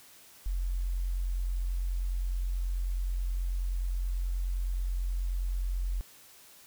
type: tone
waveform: sine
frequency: 44.7 Hz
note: F1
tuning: 41 cents sharp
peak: -28 dBFS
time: 0.46-6.01 s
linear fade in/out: 0 ms
effects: white hiss -55 dBFS RMS until 6.66 s